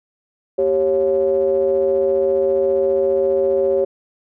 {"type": "ring-modulated tone", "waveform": "triangle", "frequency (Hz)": 79.4, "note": "D#2", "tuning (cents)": 36, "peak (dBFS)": -9, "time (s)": [0.58, 3.85], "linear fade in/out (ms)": 10, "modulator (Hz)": 469, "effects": []}